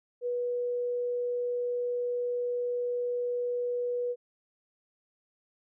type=tone; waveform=sine; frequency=487.6 Hz; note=B4; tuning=22 cents flat; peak=-28 dBFS; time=0.21-4.16 s; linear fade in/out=50 ms; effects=none